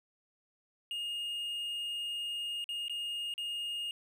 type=tone with dropouts; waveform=triangle; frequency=2845 Hz; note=F7; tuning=31 cents sharp; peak=-33 dBFS; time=0.91-3.91 s; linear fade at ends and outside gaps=1 ms; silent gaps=2.642-2.69 / 2.882-2.896 / 3.339-3.379 s; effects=none